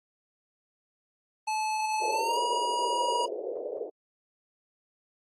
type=tone with pitch glide; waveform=square; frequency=865 to 959.8 Hz; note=A5 to B5; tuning=-30 to -50 cents; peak=-28 dBFS; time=1.47-3.26 s; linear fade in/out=10 ms; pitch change=+180 cents; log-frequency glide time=2.1-2.39 s
type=band-pass noise; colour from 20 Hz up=pink; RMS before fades=-35 dBFS; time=2.01-3.9 s; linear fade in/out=10 ms; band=400 to 590 Hz; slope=48 dB/octave
effects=low-pass 11000 Hz 12 dB/octave + AAC 32 kbps